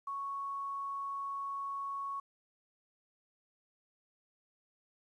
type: tone with quantisation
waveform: sine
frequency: 1108.7 Hz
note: C#6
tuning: in tune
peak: -36 dBFS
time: 0.07-2.2 s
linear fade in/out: 5 ms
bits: 11
effects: resampled to 24000 Hz